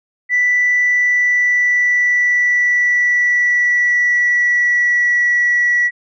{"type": "tone with pitch glide", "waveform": "sine", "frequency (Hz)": [1975.5, 1940.4], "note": ["B6", "B6"], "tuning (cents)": [0, -31], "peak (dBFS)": -10, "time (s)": [0.29, 5.91], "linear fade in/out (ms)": 50, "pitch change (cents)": -31, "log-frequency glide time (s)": [0.75, 5.28], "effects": ["tanh soft clip ceiling -7 dBFS"]}